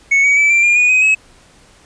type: tone with pitch steps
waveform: triangle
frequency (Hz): 2211 / 2259 / 2308 / 2357 / 2408 / 2460 / 2514 / 2568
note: C#7 / C#7 / D7 / D7 / D7 / D#7 / D#7 / E7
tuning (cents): -5 / +32 / -31 / +6 / +43 / -20 / +17 / -46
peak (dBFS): -7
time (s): 0.11-1.15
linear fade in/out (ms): 10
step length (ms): 130
effects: pink hiss -47 dBFS RMS until 1.85 s + resampled to 22050 Hz